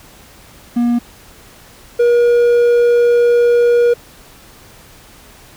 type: tone pair in turn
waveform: triangle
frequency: 238.9 / 477.8 Hz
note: A#3 / A#4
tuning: +43 / +43 cents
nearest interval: octave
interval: 1200 cents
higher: second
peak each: -9 / -6 dBFS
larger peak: second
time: 0.76-0.99 / 1.99-3.94 s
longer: second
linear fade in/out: 10 ms
effects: pink hiss -42 dBFS RMS until 5.56 s